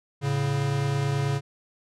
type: tone pair together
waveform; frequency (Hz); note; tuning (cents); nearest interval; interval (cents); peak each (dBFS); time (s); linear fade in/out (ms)
square; 111.1 / 140.4; A2 / C#3; +17 / +22; major third; 405; -30 / -25; 0.21-1.41; 50
effects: low-pass 8000 Hz 12 dB/octave